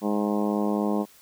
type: harmonic tone with a mistuned harmonic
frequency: 103.83 Hz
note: G#2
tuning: in tune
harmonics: 2 / 3 / 4 / 5 / 6 / 7 / 8 / 9 / 10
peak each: -25 / -29 / -31 / -33 / -35 / -36 / -37 / -38 / -39 dBFS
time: 0.01-1.06 s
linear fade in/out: 50 ms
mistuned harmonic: 10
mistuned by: +45 cents
effects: white hiss -54 dBFS RMS until 1.21 s